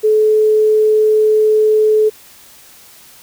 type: tone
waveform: sine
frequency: 430.7 Hz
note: A4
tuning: 37 cents flat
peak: -8 dBFS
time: 0.03-2.1 s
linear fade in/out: 20 ms
effects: white hiss -42 dBFS RMS until 3.22 s